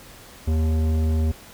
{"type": "tone with tanh clipping", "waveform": "sine", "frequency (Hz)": 79, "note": "D#2", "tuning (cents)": 27, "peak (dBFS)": -20, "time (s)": [0.47, 1.32], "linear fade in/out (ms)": 10, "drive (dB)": 14, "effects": ["pink hiss -45 dBFS RMS until 1.53 s"]}